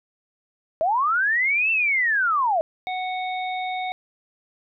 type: linear two-way sweep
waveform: sine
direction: up then down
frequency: 612 to 2698 to 612 Hz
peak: -18 dBFS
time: 0.81-2.61 s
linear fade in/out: 0 ms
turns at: 1.71 s
type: harmonic tone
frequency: 740 Hz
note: F#5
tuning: in tune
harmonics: 1 / 3 / 5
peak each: -26 / -32 / -37 dBFS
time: 2.87-3.92 s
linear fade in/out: 0 ms
effects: none